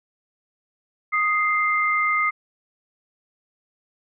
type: tone pair together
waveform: sine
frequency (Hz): 1244.5 / 2093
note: D#6 / C7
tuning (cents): 0 / 0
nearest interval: major sixth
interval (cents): 900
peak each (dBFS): -21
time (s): 1.12-2.31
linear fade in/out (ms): 20
effects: none